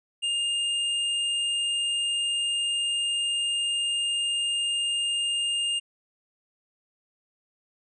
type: tone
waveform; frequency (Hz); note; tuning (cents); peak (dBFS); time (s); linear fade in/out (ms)
square; 2818; F7; +15; -25; 0.22-5.8; 20
effects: resampled to 22050 Hz